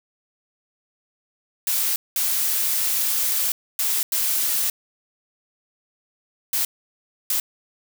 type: noise bursts at uneven times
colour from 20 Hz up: blue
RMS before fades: -22 dBFS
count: 6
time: 1.67-1.96 / 2.16-3.52 / 3.79-4.03 / 4.12-4.7 / 6.53-6.65 / 7.3-7.4 s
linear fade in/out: 2 ms
effects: none